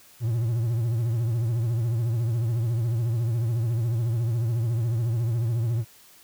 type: tone with vibrato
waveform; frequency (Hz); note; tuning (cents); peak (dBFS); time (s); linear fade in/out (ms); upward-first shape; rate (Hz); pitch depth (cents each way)
triangle; 115.8; A#2; -11; -20; 0.2-5.85; 50; triangle; 14; 120
effects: white hiss -53 dBFS RMS until 6.23 s